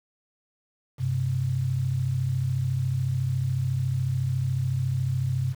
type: tone pair together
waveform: sine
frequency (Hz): 96.84 / 130.8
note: G2 / C3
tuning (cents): -21 / 0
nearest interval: perfect fourth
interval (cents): 521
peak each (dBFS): -29 / -24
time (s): 0.98-5.55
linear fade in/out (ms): 50
effects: 8-bit